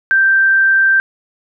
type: tone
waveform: sine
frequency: 1568 Hz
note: G6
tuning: in tune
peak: -8 dBFS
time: 0.11-1 s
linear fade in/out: 0 ms
effects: none